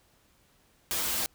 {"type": "noise with comb filter", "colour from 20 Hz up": "white", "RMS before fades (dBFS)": -30, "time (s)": [0.91, 1.26], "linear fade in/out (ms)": 0, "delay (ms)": 7.2, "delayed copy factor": -0.95, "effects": ["pink hiss -65 dBFS RMS until 1.34 s"]}